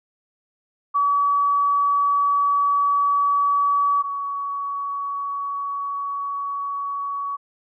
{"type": "tone pair in turn", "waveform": "sine", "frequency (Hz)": [1140, 1126.9], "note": ["C#6", "C#6"], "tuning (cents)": [48, 28], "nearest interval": "unison", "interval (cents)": 20, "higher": "first", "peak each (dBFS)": [-16, -24], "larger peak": "first", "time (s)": [[0.94, 4.03], [4.03, 7.37]], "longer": "second", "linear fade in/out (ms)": 20, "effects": []}